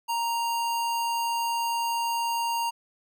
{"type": "tone", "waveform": "square", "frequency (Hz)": 932.3, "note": "A#5", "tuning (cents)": 0, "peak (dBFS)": -26, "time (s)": [0.08, 2.71], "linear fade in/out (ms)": 20, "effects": []}